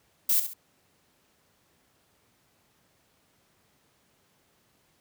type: noise with echo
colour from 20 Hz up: violet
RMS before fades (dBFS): -23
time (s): 0.29-0.4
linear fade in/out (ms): 5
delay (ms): 68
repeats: 2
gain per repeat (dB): -9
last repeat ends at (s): 0.536
effects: pink hiss -67 dBFS RMS until 5 s + high-pass 80 Hz 12 dB/octave